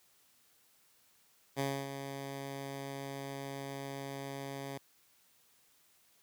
10% pulse tone with ADSR envelope, 137.9 Hz, C#3, 9 cents flat, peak -23 dBFS, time 1.56-4.78 s, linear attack 35 ms, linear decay 270 ms, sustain -9 dB, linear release 7 ms, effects white hiss -68 dBFS RMS until 6.22 s + high-pass 60 Hz 12 dB/octave

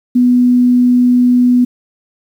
sine tone, 246.9 Hz, B3, in tune, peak -6 dBFS, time 0.15-1.65 s, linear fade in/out 10 ms, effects 7-bit

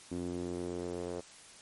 sawtooth tone with band-pass filter sweep, 88.1 Hz, F2, 16 cents sharp, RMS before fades -38 dBFS, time 0.11-1.21 s, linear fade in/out 10 ms, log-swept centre 290 to 480 Hz, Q 2.5, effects white hiss -54 dBFS RMS until 1.61 s + MP3 48 kbps

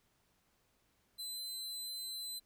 sawtooth tone, 4049 Hz, B7, 42 cents sharp, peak -38 dBFS, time 1.18-2.4 s, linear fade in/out 20 ms, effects pink hiss -75 dBFS RMS until 2.45 s

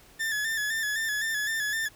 40% pulse tone with vibrato, 1745 Hz, A6, 15 cents flat, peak -26 dBFS, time 0.19-1.89 s, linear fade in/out 20 ms, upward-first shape square, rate 3.9 Hz, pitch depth 46 cents each way, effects pink hiss -55 dBFS RMS until 1.95 s

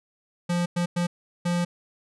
square tone bursts at uneven times, 174.61 Hz, F3, in tune, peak -23 dBFS, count 4, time 0.49-0.66 / 0.76-0.86 / 0.96-1.07 / 1.45-1.65 s, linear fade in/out 10 ms, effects resampled to 24000 Hz

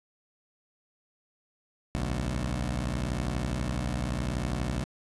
15% pulse beating tone pair, 60.8 / 72.8 Hz, B1 / D2, -26 / -15 cents, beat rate 12 Hz, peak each -24 / -27 dBFS, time 1.95-4.84 s, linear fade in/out 0 ms, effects resampled to 24000 Hz + 10-bit

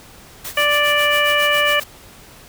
white noise with tremolo, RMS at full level -28 dBFS, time 0.44-1.84 s, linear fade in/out 10 ms, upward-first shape sine, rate 7.3 Hz, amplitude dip 80%
harmonic tone, 587 Hz, D5, 1 cent flat, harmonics 1 / 2 / 3 / 4 / 5, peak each -20 / -21 / -19 / -20 / -20 dBFS, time 0.57-1.8 s, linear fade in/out 5 ms
effects pink hiss -43 dBFS RMS until 2.48 s

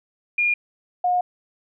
sine tone pair in turn, 2420 / 719.5 Hz, D#7 / F#5, -49 / -49 cents, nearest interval octave + major sixth, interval 2100 cents, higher first, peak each -17 dBFS, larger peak neither, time 0.38-0.54 / 1.04-1.21 s, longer second, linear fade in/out 5 ms, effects none

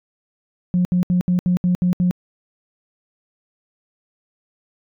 sine tone bursts, 179.1 Hz, F3, 44 cents sharp, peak -13 dBFS, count 8, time 0.74-2.11 s, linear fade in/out 0 ms, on 110 ms, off 70 ms, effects tanh soft clip ceiling -10 dBFS

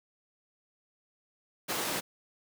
pink high-pass noise, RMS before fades -33 dBFS, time 1.68-2.01 s, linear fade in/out 20 ms, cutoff 240 Hz, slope 12 dB/octave, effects none

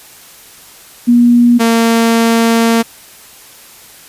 sine / sawtooth tone pair in turn, 240 / 229.2 Hz, B3 / A#3, -49 / -29 cents, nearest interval minor second, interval 80 cents, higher first, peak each -4 dBFS, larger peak neither, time 1.07-1.59 / 1.59-2.83 s, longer second, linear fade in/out 20 ms, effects white hiss -38 dBFS RMS until 4.08 s + resampled to 32000 Hz

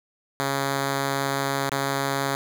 5% pulse tone with dropouts, 138 Hz, C#3, 7 cents flat, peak -12 dBFS, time 0.4-2.35 s, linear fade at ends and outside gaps 0 ms, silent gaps 1.695-1.719 s, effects none

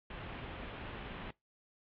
pink low-pass noise, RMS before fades -45 dBFS, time 0.1-1.31 s, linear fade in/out 5 ms, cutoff 3300 Hz, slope 48 dB/octave, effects noise-tail reverb RT60 0.2 s tail -24 dB re dry + AAC 48 kbps

